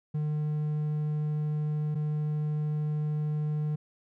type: tone pair in turn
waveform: triangle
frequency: 151.1 / 151.1 Hz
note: D3 / D3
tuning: +50 / +50 cents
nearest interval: unison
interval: 0 cents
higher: neither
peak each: -25 dBFS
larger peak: neither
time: 0.14-1.95 / 1.95-3.76 s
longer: neither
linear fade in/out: 10 ms
effects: none